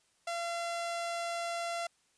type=tone; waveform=sawtooth; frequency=683 Hz; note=F5; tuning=39 cents flat; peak=-30 dBFS; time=0.27-1.87 s; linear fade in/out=5 ms; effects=white hiss -71 dBFS RMS until 2.17 s + resampled to 22050 Hz